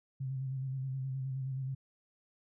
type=tone with vibrato; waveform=sine; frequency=132.6 Hz; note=C3; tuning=23 cents sharp; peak=-34 dBFS; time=0.2-1.75 s; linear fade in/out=10 ms; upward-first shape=square; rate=9.5 Hz; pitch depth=31 cents each way; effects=none